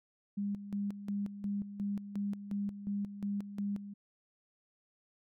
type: tone with tremolo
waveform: sine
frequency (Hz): 202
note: G#3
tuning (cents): -48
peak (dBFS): -32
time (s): 0.37-3.94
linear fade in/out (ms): 10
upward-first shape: square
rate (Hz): 2.8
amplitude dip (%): 70
effects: none